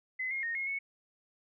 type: tone with pitch steps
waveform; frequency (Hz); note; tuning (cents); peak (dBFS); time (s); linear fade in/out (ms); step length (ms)
sine; 2033 / 2141 / 1852 / 2157 / 2207; B6 / C7 / A#6 / C#7 / C#7; +50 / +39 / -12 / -48 / -8; -32; 0.19-0.79; 10; 120
effects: none